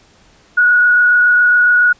sine tone with frequency modulation, 1458 Hz, F#6, 26 cents flat, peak -7 dBFS, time 0.57-1.93 s, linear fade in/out 10 ms, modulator 27.2 Hz, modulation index 0.67, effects pink hiss -49 dBFS RMS until 1.99 s + resampled to 16000 Hz

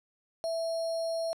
sine tone with sample-and-hold, 660 Hz, E5, 2 cents sharp, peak -29 dBFS, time 0.44-1.33 s, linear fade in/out 0 ms, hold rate 4900 Hz, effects low-pass 10000 Hz 12 dB/octave

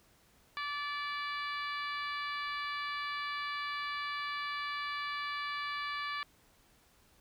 harmonic tone, 580 Hz, D5, 22 cents flat, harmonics 2 / 3 / 4 / 5 / 6 / 7 / 8, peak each -38 / -41 / -43 / -49 / -48 / -49 / -51 dBFS, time 0.57-6.23 s, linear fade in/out 0 ms, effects pink hiss -66 dBFS RMS until 7.2 s

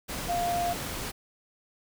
sine tone in noise, 698.5 Hz, F5, in tune, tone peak -26 dBFS, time 0.28-0.74 s, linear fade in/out 20 ms, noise pink, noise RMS -35 dBFS, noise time 0.08-1.12 s, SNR +6 dB, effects none

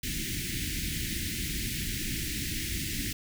pink band-stop noise, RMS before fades -33 dBFS, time 0.03-3.13 s, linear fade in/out 5 ms, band 340 to 1800 Hz, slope 48 dB/octave, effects none

